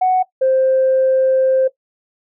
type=tone pair in turn; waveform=sine; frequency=742 / 524.7 Hz; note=F#5 / C5; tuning=+5 / +5 cents; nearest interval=tritone; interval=600 cents; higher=first; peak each=-10 dBFS; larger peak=neither; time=0.01-0.23 / 0.41-1.68 s; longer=second; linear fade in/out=10 ms; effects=noise-tail reverb RT60 0.1 s tail -17 dB re dry + tanh soft clip ceiling -7 dBFS